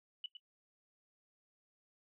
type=tone with echo; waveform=sine; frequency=2960 Hz; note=F#7; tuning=in tune; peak=-39 dBFS; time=0.24-0.26 s; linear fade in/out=2 ms; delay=110 ms; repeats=1; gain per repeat=-9 dB; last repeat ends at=0.37 s; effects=noise-tail reverb RT60 0.1 s tail -19 dB re dry